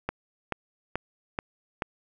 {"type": "click train", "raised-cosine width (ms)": 0.5, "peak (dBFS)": -13, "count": 5, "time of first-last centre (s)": [0.09, 1.822], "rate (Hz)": 2.31, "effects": []}